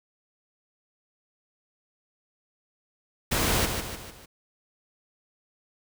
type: noise with echo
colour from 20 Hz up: pink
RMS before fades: -25 dBFS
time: 3.31-3.66 s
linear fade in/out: 10 ms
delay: 150 ms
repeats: 4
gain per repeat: -6 dB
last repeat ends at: 4.26 s
effects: none